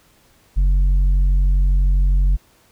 triangle tone with tanh clipping, 46.25 Hz, F#1, in tune, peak -13 dBFS, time 0.56-2.37 s, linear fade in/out 20 ms, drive 9 dB, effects pink hiss -55 dBFS RMS until 2.71 s

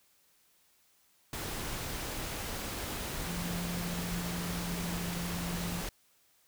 sine tone in noise, 173.8 Hz, F3, 8 cents flat, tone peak -36 dBFS, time 3.27-5.81 s, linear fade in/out 2 ms, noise pink, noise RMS -38 dBFS, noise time 1.33-5.89 s, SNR -1 dB, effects white hiss -68 dBFS RMS until 6.47 s

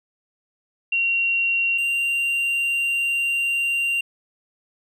sine / triangle tone pair in turn, 2750 / 2771 Hz, F7 / F7, -27 / -14 cents, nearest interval unison, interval 13 cents, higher second, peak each -18 dBFS, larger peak neither, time 0.92-1.78 / 1.78-4.01 s, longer second, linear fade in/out 5 ms, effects none

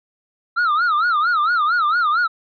triangle tone with vibrato, 1312 Hz, E6, 9 cents flat, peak -13 dBFS, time 0.56-2.28 s, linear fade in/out 20 ms, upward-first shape sine, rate 4.4 Hz, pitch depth 180 cents each way, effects resampled to 11025 Hz

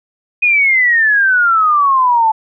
sine exponential sweep, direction down, 2500 to 867 Hz, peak -8 dBFS, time 0.42-2.32 s, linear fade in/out 10 ms, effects none

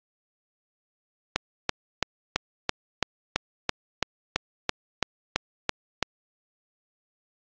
click train, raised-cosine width 0.2 ms, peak -4 dBFS, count 15, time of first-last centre 1.36-6.027 s, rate 3 Hz, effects low-pass 6000 Hz 12 dB/octave + AAC 64 kbps

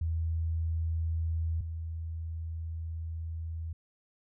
sine tone pair in turn, 81.6 / 81.6 Hz, E2 / E2, -17 / -17 cents, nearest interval unison, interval 0 cents, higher neither, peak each -28 / -34 dBFS, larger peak first, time 0.01-1.61 / 1.61-3.73 s, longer second, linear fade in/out 5 ms, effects none

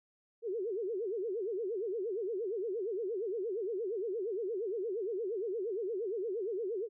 sine tone with vibrato, 415.3 Hz, G#4, in tune, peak -33 dBFS, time 0.42-6.89 s, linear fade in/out 50 ms, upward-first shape sine, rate 8.6 Hz, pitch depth 240 cents each way, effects none

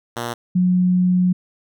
5% pulse / sine tone pair in turn, 118.8 / 181.34 Hz, A#2 / F#3, +33 / -35 cents, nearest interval perfect fifth, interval 732 cents, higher second, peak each -13 dBFS, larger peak neither, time 0.16-0.34 / 0.55-1.33 s, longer second, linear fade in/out 10 ms, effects none

